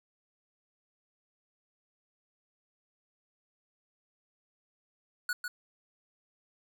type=tone with echo; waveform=square; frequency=1463 Hz; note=F#6; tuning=20 cents flat; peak=-30 dBFS; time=5.29-5.33 s; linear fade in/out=2 ms; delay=150 ms; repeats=1; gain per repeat=-5 dB; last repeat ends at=5.48 s; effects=none